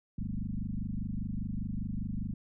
sine tone with frequency modulation, 110 Hz, A2, in tune, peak -32 dBFS, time 0.18-2.34 s, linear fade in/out 5 ms, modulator 25 Hz, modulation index 4.9, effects none

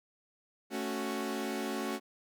sawtooth chord, F# minor, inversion first, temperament equal, 220 / 277.2 / 370 Hz, A3 / C#4 / F#4, 0 / 0 / 0 cents, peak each -34 dBFS, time 0.7-2 s, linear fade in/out 50 ms, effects none

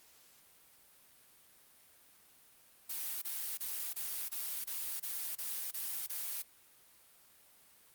blue noise bursts, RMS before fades -39 dBFS, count 10, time 2.89-6.424 s, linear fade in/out 10 ms, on 330 ms, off 26 ms, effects white hiss -63 dBFS RMS until 7.94 s + Opus 48 kbps

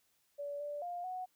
sine tone with pitch steps, 574 / 584 / 704 / 738 Hz, D5 / D5 / F5 / F#5, -40 / -10 / +14 / -5 cents, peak -38 dBFS, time 0.38-1.26 s, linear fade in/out 20 ms, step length 220 ms, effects white hiss -75 dBFS RMS until 1.35 s

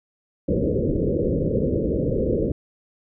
white low-pass noise, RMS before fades -22 dBFS, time 0.48-2.52 s, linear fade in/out 5 ms, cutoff 550 Hz, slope 96 dB/octave, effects none

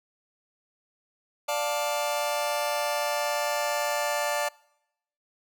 sawtooth chord, D minor, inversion none, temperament just, 587.3 / 704.8 / 881 Hz, D5 / F5 / A5, 0 / +16 / +2 cents, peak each -24 / -29 / -27 dBFS, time 1.48-4.49 s, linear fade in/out 10 ms, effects noise-tail reverb RT60 0.8 s tail -24 dB re dry

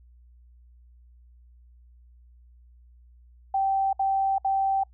sine tone bursts, 778 Hz, G5, 13 cents flat, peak -21 dBFS, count 3, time 3.54-4.836 s, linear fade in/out 5 ms, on 390 ms, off 63 ms, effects noise-tail reverb RT60 0.1 s tail -26 dB re dry + added 60 Hz sine -51 dBFS peak until 4.93 s

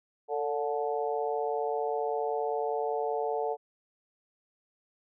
harmonic tone with a mistuned harmonic, 145.1 Hz, D3, 21 cents flat, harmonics 3 / 4 / 5 / 6, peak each -31 / -36 / -33 / -37 dBFS, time 0.28-3.57 s, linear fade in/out 50 ms, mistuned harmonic 3, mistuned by +39 cents, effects none

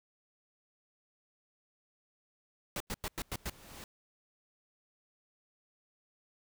pink noise bursts, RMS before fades -37 dBFS, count 6, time 2.76-3.498 s, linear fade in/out 2 ms, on 43 ms, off 96 ms
pink noise with exponential growth, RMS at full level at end -46 dBFS, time 2.87-3.84 s, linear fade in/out 1 ms, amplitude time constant 210 ms
effects none

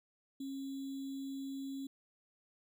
sine tone with sample-and-hold, 272 Hz, C#4, 33 cents flat, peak -39 dBFS, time 0.4-1.87 s, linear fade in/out 5 ms, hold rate 3675 Hz, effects none

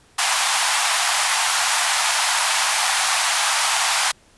pink high-pass noise, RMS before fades -19 dBFS, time 0.18-4.12 s, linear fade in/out 10 ms, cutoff 730 Hz, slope 48 dB/octave, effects pink hiss -54 dBFS RMS until 4.37 s + resampled to 24000 Hz

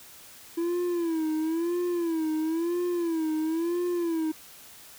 triangle tone with vibrato, 332.2 Hz, E4, 13 cents sharp, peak -23 dBFS, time 0.57-4.32 s, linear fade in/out 10 ms, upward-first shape sine, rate 0.99 Hz, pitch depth 110 cents each way, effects white hiss -49 dBFS RMS until 4.98 s

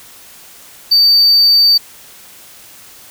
triangle tone, 4604 Hz, D8, 35 cents flat, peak -5 dBFS, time 0.91-1.78 s, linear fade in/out 10 ms, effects white hiss -39 dBFS RMS until 3.1 s

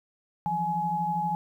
sine tone cluster, 164.9 / 177.4 / 842 Hz, E3 / F3 / G#5, +1 / +27 / +24 cents, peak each -35 / -35 / -26 dBFS, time 0.46-1.35 s, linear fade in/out 0 ms, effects 10-bit

